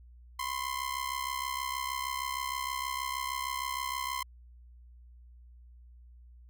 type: ring-modulated tone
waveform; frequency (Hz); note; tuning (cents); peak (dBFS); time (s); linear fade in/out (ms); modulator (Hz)
sawtooth; 1039; C6; -12; -26; 0.39-4.23; 5; 33.2
effects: added 60 Hz sine -51 dBFS peak until 6.49 s